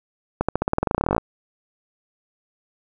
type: accelerating click train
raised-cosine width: 1 ms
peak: -5 dBFS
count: 21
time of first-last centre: 0.41-1.181 s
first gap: 76 ms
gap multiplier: 0.92
effects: none